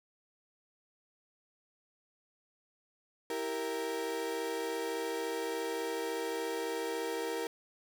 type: chord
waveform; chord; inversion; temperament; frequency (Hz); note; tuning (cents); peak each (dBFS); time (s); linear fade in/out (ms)
35% pulse; E diminished; none; equal with one note detuned; 328.5 / 392 / 466.2; E4 / G4 / Bb4; -6 / 0 / 0; -39 / -39 / -34; 3.3-7.47; 2
effects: none